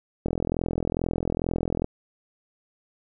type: click train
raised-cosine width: 2 ms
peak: -12 dBFS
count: 68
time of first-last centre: 0.26-1.844 s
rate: 42.3 Hz
effects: none